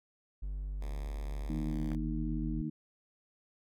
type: tone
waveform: triangle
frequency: 48.93 Hz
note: G1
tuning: 2 cents flat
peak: -33 dBFS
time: 0.42-2.62 s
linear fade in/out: 10 ms
type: tone with pitch glide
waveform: 5% pulse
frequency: 72 to 68.04 Hz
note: D2 to C#2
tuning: -34 to -32 cents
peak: -37 dBFS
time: 0.81-1.96 s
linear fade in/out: 5 ms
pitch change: -98 cents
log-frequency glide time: 1.68-1.76 s
type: harmonic tone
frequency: 77.3 Hz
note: D#2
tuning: 11 cents flat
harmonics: 2 / 3 / 4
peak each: -38 / -38 / -38 dBFS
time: 1.49-2.7 s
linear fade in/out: 10 ms
type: click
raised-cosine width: 0.5 ms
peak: -31 dBFS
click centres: 1.917 s
effects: none